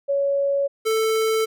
sine / square tone pair in turn, 559 / 441.9 Hz, C#5 / A4, +14 / +7 cents, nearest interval major third, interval 407 cents, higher first, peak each -18 / -19 dBFS, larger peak first, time 0.08-0.68 / 0.85-1.46 s, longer second, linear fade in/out 20 ms, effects none

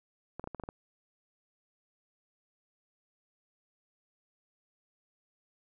clicks, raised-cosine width 1 ms, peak -25 dBFS, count 7, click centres 0.396 / 0.441 / 0.474 / 0.547 / 0.598 / 0.637 / 0.689 s, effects none

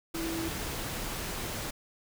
sine tone in noise, 328.9 Hz, E4, 4 cents flat, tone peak -33 dBFS, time 0.14-0.49 s, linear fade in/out 10 ms, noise pink, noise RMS -36 dBFS, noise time 0.14-1.71 s, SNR 0 dB, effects none

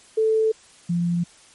sine tone pair in turn, 440 / 172.71 Hz, A4 / F3, 0 / -19 cents, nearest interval octave + major third, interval 1619 cents, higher first, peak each -16 / -19 dBFS, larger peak first, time 0.17-0.52 / 0.89-1.24 s, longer neither, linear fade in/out 10 ms, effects white hiss -51 dBFS RMS until 1.54 s + MP3 48 kbps

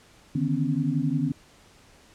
sine tone cluster, 146.5 / 157.7 / 248.6 / 274.5 Hz, D3 / D#3 / B3 / C#4, -4 / +24 / +12 / -17 cents, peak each -28 dBFS, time 0.35-1.32 s, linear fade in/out 5 ms, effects pink hiss -55 dBFS RMS until 2.14 s + low-pass 9000 Hz 12 dB/octave

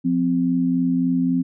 sine tone pair together, 175.84 / 259.5 Hz, F3 / C4, +12 / -14 cents, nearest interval perfect fifth, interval 674 cents, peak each -22 / -18 dBFS, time 0.04-1.43 s, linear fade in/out 20 ms, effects none

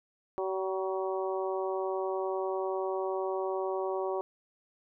harmonic tone with a mistuned harmonic, 190 Hz, F#3, 46 cents sharp, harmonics 2 / 3 / 4 / 5 / 6, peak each -32 / -36 / -38 / -40 / -42 dBFS, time 0.38-4.21 s, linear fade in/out 0 ms, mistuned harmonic 6, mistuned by -27 cents, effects none

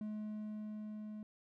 triangle tone with level ramp, 212.9 Hz, G#3, 43 cents sharp, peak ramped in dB -37 to -42 dBFS, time 0.01-1.23 s, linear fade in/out 2 ms, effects none

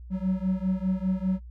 triangle beating tone pair, 185 / 190 Hz, F#3 / F#3, 0 / +46 cents, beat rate 5 Hz, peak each -25 dBFS, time 0.1-1.4 s, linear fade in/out 50 ms, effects noise-tail reverb RT60 0.1 s tail -22 dB re dry + added 60 Hz sine -40 dBFS peak until 1.5 s

